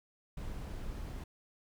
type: noise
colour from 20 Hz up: brown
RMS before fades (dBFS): -41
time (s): 0.37-1.24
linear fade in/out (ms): 5
effects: none